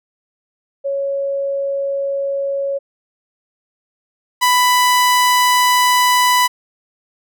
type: tone pair in turn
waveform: sine / sawtooth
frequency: 554.4 / 993 Hz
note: C#5 / B5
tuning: 0 / +9 cents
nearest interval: minor seventh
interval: 1009 cents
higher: second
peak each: -17 / -7 dBFS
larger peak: second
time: 0.84-2.79 / 4.41-6.48 s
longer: second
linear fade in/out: 20 ms
effects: none